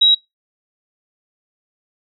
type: tone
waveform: sine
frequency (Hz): 3847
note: B7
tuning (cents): -46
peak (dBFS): -8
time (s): 0.01-0.15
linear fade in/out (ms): 10
effects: noise-tail reverb RT60 0.2 s tail -26 dB re dry

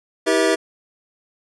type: tone cluster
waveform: square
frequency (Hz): 322.2 / 392.5 / 481.4 / 647 / 1723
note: E4 / G4 / B4 / E5 / A6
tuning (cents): -39 / +2 / -44 / -32 / -37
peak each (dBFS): -22 / -21 / -22 / -22 / -29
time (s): 0.26-0.56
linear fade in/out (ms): 20
effects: resampled to 24000 Hz

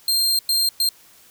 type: tone bursts at uneven times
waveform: sawtooth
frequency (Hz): 4186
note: C8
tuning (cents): 0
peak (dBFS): -14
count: 3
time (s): 0.08-0.39 / 0.49-0.69 / 0.8-0.89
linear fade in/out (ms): 2
effects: white hiss -51 dBFS RMS until 1.3 s

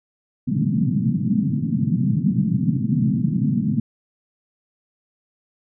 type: band-pass noise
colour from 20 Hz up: white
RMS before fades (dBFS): -20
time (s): 0.47-3.8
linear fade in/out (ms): 5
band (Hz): 120 to 240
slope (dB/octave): 48
effects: none

